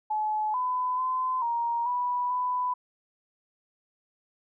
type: tone with pitch steps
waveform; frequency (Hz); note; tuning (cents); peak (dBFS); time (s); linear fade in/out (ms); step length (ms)
sine; 856 / 1005 / 1023 / 938 / 983 / 996; A5 / B5 / C6 / A#5 / B5 / B5; -48 / +30 / -39 / +11 / -8 / +14; -25; 0.1-2.74; 10; 440
effects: none